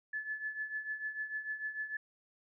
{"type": "tone with tremolo", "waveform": "sine", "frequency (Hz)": 1728, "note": "A6", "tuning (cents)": -32, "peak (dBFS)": -33, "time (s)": [0.13, 1.97], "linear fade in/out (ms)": 5, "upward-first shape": "triangle", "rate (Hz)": 6.7, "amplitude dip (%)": 80, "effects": []}